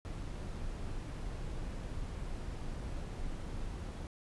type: noise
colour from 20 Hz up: brown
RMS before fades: -40 dBFS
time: 0.05-4.07 s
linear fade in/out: 0 ms
effects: resampled to 24000 Hz